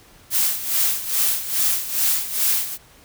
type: noise with tremolo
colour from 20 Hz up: blue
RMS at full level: -18 dBFS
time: 0.3-2.78 s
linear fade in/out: 50 ms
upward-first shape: sine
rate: 2.4 Hz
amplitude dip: 75%
effects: pink hiss -50 dBFS RMS until 3.04 s